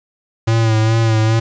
square tone with vibrato, 111.8 Hz, A2, 28 cents sharp, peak -12 dBFS, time 0.47-1.4 s, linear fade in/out 10 ms, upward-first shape sine, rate 2.4 Hz, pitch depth 38 cents each way, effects resampled to 16000 Hz + 7-bit

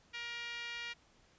5% pulse tone with band-pass filter, 472.6 Hz, A#4, 24 cents sharp, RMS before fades -43 dBFS, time 0.13-0.94 s, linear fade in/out 20 ms, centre 2200 Hz, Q 1.9, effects pink hiss -67 dBFS RMS until 1.38 s + resampled to 16000 Hz

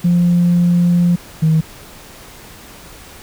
sine tone pair in turn, 174.61 / 158.9 Hz, F3 / D#3, 0 / +37 cents, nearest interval major second, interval 163 cents, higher first, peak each -8 dBFS, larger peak neither, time 0.04-1.16 / 1.42-1.61 s, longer first, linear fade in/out 10 ms, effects tanh soft clip ceiling -6 dBFS + pink hiss -38 dBFS RMS until 3.22 s

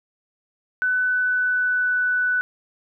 sine tone with pitch glide, 1500 to 1490.5 Hz, F#6 to F#6, +23 to +12 cents, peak -18 dBFS, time 0.82-2.41 s, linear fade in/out 0 ms, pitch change -11 cents, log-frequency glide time 1.03-1.98 s, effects none

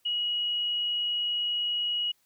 sine tone, 2905 Hz, F#7, 32 cents flat, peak -26 dBFS, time 0.05-2.12 s, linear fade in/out 10 ms, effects white hiss -69 dBFS RMS until 2.25 s

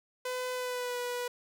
sawtooth tone with pitch glide, 504 to 489.7 Hz, B4 to B4, +35 to -15 cents, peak -29 dBFS, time 0.25-1.28 s, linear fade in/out 5 ms, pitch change -50 cents, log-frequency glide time 0.52-0.98 s, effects none

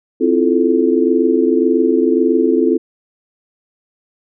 sine chord, F major seventh, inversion second, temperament just, 261.9 / 327.4 / 349.2 / 436.5 Hz, C4 / E4 / F4 / A4, +2 / -12 / 0 / -14 cents, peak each -16 dBFS, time 0.2-2.78 s, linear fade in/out 20 ms, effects none

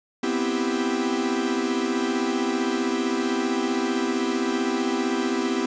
45% pulse chord, C major seventh, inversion third, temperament equal with one note detuned, 246.1 / 261.6 / 329.6 / 392 Hz, B3 / C4 / E4 / G4, -6 / 0 / 0 / 0 cents, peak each -28 dBFS, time 0.23-5.66 s, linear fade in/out 5 ms, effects resampled to 16000 Hz + 8-bit

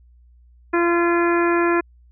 harmonic tone with a mistuned harmonic, 343.1 Hz, F4, 31 cents flat, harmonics 1 / 2 / 3 / 4 / 5 / 6 / 7, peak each -17 / -27 / -24 / -26 / -26 / -33 / -31 dBFS, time 0.73-1.81 s, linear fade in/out 10 ms, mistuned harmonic 7, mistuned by +28 cents, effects added 60 Hz sine -48 dBFS peak until 2.11 s

